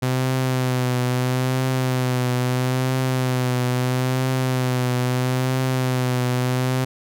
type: tone with vibrato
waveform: sawtooth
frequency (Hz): 127.5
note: C3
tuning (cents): -44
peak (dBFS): -15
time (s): 0.02-6.85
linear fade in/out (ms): 10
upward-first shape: triangle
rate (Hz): 0.76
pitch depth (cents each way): 40
effects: none